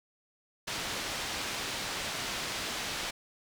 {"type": "low-pass noise", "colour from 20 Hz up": "white", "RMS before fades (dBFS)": -36, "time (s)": [0.67, 3.11], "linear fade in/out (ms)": 10, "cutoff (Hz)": 4700, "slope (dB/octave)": 12, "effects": []}